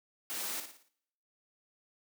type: noise with echo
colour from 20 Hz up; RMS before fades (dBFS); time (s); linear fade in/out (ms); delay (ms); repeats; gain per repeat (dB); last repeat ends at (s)
white; -38; 0.3-0.6; 0; 57; 5; -7; 0.885
effects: noise-tail reverb RT60 0.8 s tail -25 dB re dry + high-pass 200 Hz 12 dB/octave